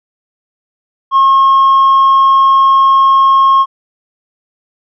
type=tone with tanh clipping; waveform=triangle; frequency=1080 Hz; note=C#6; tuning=45 cents flat; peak=-5 dBFS; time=1.11-3.66 s; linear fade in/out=50 ms; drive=6 dB; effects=none